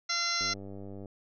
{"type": "harmonic tone", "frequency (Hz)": 687, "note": "F5", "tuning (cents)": -29, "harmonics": [1, 2, 3, 4, 5, 6, 7, 8, 9], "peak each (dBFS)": [-46, -35, -35, -45, -44, -34, -42, -34, -37], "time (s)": [0.09, 0.54], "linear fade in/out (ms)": 10}
{"type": "click train", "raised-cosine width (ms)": 2, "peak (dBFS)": -31, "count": 65, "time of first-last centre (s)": [0.41, 1.058], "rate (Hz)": 98.8}
{"effects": []}